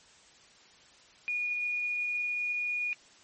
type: tone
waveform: sine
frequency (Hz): 2446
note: D#7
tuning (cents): -30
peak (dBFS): -29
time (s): 1.28-2.93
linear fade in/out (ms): 0
effects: white hiss -58 dBFS RMS until 3.23 s + MP3 32 kbps